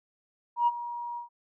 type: tone with ADSR envelope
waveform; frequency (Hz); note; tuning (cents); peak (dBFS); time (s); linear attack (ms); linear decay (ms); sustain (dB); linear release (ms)
sine; 953; A#5; +38; -18; 0.56-1.29; 110; 36; -15; 120
effects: tanh soft clip ceiling -15 dBFS